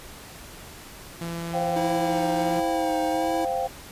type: tone with pitch glide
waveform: sawtooth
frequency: 168.5 to 170.56 Hz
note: E3 to F3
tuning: +38 to -41 cents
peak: -26 dBFS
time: 1.21-2.6 s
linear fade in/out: 5 ms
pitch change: +21 cents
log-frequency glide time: 1.82-2.43 s
type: chord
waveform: sine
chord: C suspended fourth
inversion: none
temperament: equal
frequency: 523.3 / 698.5 / 784 Hz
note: C5 / F5 / G5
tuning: 0 / 0 / 0 cents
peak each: -28 dBFS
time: 1.53-3.68 s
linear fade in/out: 20 ms
type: tone with vibrato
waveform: square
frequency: 321.8 Hz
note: E4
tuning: 42 cents flat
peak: -28 dBFS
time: 1.76-3.45 s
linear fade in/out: 5 ms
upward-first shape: sine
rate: 1.4 Hz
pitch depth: 33 cents each way
effects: pink hiss -43 dBFS RMS until 3.91 s + resampled to 32000 Hz